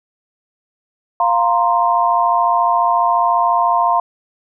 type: chord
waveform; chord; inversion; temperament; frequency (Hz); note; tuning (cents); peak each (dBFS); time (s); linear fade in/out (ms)
sine; F suspended fourth; none; equal; 698.5 / 932.3 / 1046.5; F5 / Bb5 / C6; 0 / 0 / 0; -16; 1.2-4; 2
effects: none